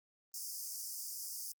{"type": "high-pass noise", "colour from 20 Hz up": "pink", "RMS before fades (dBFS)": -43, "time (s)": [0.34, 1.52], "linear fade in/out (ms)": 2, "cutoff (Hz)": 4900, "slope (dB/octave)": 96, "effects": ["Opus 32 kbps"]}